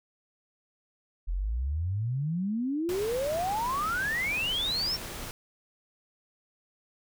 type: exponential sweep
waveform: sine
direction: up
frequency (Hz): 40.47 to 5580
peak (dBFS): -27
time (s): 1.27-4.97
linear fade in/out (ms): 20
type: noise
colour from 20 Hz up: pink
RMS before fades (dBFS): -39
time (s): 2.89-5.31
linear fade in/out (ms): 0
effects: none

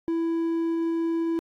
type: tone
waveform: triangle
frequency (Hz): 331.2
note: E4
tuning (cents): +8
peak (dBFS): -21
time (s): 0.08-1.39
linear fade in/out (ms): 0
effects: AAC 48 kbps

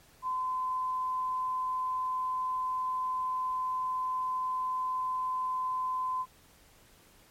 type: tone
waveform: sine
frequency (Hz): 1023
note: C6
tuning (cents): -39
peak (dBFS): -29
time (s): 0.22-6.26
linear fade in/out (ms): 50
effects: pink hiss -60 dBFS RMS until 7.3 s + MP3 64 kbps

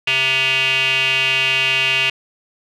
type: tone with band-pass filter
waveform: square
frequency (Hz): 132.5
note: C3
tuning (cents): +22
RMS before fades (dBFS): -17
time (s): 0.07-2.1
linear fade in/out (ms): 5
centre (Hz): 2700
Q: 7.9
effects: none

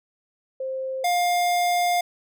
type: tone pair in turn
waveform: sine / square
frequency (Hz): 526 / 706.2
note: C5 / F5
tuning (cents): +9 / +19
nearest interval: perfect fourth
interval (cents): 510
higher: second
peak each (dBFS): -26 / -20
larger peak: second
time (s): 0.6-1.04 / 1.04-2.01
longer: second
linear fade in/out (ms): 5
effects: none

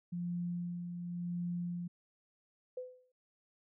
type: tone with tremolo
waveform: sine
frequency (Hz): 174.61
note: F3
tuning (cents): 0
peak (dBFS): -34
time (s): 0.12-1.88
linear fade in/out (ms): 10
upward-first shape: sine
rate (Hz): 0.92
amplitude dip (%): 45
type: tone with exponential decay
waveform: sine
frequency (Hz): 505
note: B4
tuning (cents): +39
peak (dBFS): -36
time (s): 2.77-3.12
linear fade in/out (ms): 5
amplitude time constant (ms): 74
effects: none

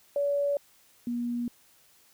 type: tone pair in turn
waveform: sine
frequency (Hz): 570 / 239.7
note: C#5 / A#3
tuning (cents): +48 / +48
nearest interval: octave + minor third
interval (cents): 1500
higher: first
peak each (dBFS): -24 / -28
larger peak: first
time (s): 0.16-0.57 / 1.07-1.48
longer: neither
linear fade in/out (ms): 2
effects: white hiss -61 dBFS RMS until 2.13 s

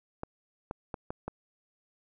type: clicks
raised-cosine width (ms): 1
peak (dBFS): -21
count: 5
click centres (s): 0.234 / 0.711 / 0.942 / 1.105 / 1.28
effects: none

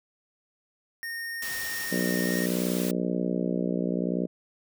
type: tone with pitch glide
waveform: square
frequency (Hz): 1843 to 1853.7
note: A#6 to A#6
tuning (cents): -20 to -10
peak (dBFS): -33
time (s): 1.03-2.46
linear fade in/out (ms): 0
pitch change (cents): +10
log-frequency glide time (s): 2.24-2.33
type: noise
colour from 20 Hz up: white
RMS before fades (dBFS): -36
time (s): 1.42-2.91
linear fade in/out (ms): 2
type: harmonic tone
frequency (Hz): 60.6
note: B1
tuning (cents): -32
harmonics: 3 / 4 / 5 / 6 / 7 / 8 / 9 / 10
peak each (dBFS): -29 / -31 / -33 / -35 / -36 / -37 / -38 / -39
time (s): 1.91-4.27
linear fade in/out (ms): 20
effects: none

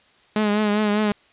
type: tone with vibrato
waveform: sawtooth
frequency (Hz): 210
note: G#3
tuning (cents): +19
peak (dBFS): -14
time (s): 0.36-1.12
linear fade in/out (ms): 2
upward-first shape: triangle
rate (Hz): 5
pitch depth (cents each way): 51
effects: white hiss -56 dBFS RMS until 1.32 s + resampled to 8000 Hz

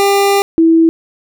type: tone pair in turn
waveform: 25% pulse / sine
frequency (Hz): 398.9 / 327.3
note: G4 / E4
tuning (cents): +30 / -12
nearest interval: minor third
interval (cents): 342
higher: first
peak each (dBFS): -5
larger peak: neither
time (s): 0-0.42 / 0.58-0.89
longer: first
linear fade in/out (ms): 0
effects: none

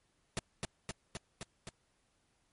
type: noise with echo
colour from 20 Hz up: pink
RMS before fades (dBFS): -35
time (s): 0.37-0.39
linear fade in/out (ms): 0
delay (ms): 260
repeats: 5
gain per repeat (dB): -2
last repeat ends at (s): 1.69
effects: pink hiss -75 dBFS RMS until 2.52 s + MP3 48 kbps

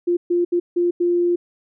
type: tone bursts at uneven times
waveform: sine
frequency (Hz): 349.2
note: F4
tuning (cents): 0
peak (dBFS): -15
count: 5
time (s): 0.07-0.17 / 0.3-0.45 / 0.52-0.6 / 0.76-0.91 / 1-1.36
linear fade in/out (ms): 10
effects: none

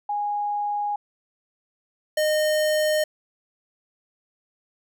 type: tone pair in turn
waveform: sine / square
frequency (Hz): 825 / 613.3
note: G#5 / D#5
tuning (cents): -12 / -25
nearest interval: perfect fourth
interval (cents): 513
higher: first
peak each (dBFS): -23 / -20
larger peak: second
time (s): 0.09-0.96 / 2.17-3.04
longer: neither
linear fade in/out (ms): 5
effects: none

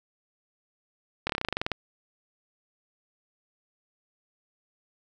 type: slowing click train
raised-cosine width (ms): 0.3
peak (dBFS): -11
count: 13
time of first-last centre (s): 1.27-1.717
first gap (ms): 25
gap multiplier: 1.07
effects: none

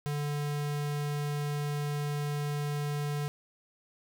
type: tone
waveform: square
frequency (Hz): 146.3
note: D3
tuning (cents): -6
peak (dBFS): -31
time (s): 0.06-3.28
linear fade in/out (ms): 0
effects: none

